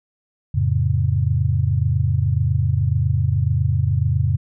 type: chord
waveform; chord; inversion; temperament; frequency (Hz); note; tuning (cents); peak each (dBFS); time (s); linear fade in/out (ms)
sine; F augmented; none; just; 87.31 / 109.13 / 136.42; F2 / A2 / C#3; 0 / -14 / -27; -20; 0.54-4.37; 10
effects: none